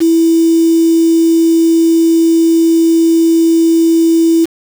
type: tone with quantisation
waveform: sine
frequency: 329.6 Hz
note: E4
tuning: in tune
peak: -6 dBFS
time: 0-4.46 s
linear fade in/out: 20 ms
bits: 4
effects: none